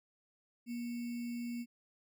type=tone with sample-and-hold; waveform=sine; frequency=238.1 Hz; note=A#3; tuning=37 cents sharp; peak=-37 dBFS; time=0.66-1.66 s; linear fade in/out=50 ms; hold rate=2450 Hz; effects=none